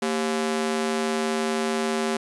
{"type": "ring-modulated tone", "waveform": "sawtooth", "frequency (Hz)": 311.1, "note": "D#4", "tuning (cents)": 0, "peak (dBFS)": -16, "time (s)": [0.02, 2.17], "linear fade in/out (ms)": 5, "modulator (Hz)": 83.1, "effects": ["resampled to 24000 Hz"]}